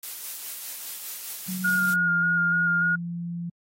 blue noise with tremolo, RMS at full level -34 dBFS, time 0.03-1.94 s, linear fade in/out 2 ms, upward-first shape sine, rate 4.9 Hz, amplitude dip 30%
sine tone with pitch glide, 185 to 171.62 Hz, F#3 to F3, 0 to -30 cents, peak -29 dBFS, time 1.48-3.5 s, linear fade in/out 10 ms, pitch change -130 cents, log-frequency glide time 1.87-2.08 s
sine tone with vibrato, 1423 Hz, F6, 32 cents sharp, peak -20 dBFS, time 1.64-2.96 s, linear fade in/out 10 ms, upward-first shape square, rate 3.4 Hz, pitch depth 17 cents each way
effects AAC 48 kbps

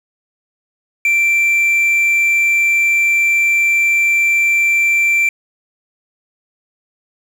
triangle tone with quantisation, 2349 Hz, D7, in tune, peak -9 dBFS, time 1.05-5.29 s, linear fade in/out 2 ms, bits 6, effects none

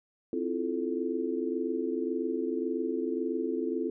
sine chord, F major seventh, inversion second, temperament just, 261.9 / 327.4 / 349.2 / 436.5 Hz, C4 / E4 / F4 / A4, +2 / -12 / 0 / -14 cents, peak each -34 dBFS, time 0.33-3.9 s, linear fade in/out 2 ms, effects none

